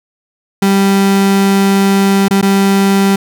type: tone with dropouts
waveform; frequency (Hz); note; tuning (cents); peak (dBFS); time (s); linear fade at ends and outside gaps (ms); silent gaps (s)
35% pulse; 196.3; G3; +3; -6; 0.62-3.16; 5; 2.283-2.308 / 2.414-2.426
effects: none